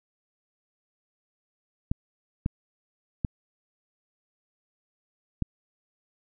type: clicks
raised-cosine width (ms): 5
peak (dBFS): -13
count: 4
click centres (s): 1.915 / 2.461 / 3.248 / 5.423
effects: none